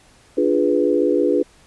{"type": "chord", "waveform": "sine", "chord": "D diminished seventh", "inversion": "none", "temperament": "equal", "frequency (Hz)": [293.7, 349.2, 415.3, 493.9], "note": ["D4", "F4", "Ab4", "Cb5"], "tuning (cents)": [0, 0, 0, 0], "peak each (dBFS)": -20, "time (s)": [0.37, 1.43], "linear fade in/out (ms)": 10, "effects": ["pink hiss -52 dBFS RMS until 1.66 s", "resampled to 24000 Hz"]}